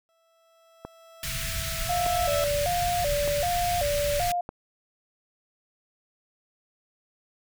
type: tone with exponential growth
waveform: 30% pulse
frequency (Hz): 659.3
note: E5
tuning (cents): 0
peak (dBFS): -24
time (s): 0.09-2.44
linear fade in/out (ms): 0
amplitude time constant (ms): 510
type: click train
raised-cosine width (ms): 1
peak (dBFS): -21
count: 4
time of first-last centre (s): 0.85-4.491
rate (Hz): 0.824
type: band-stop noise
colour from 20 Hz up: pink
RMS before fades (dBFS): -31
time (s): 1.23-4.32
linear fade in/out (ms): 2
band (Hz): 150 to 1600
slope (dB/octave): 24
type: tone with vibrato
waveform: sine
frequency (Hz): 639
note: D#5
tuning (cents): +46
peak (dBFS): -24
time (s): 1.89-4.41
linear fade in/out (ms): 5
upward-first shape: square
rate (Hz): 1.3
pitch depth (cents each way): 170
effects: none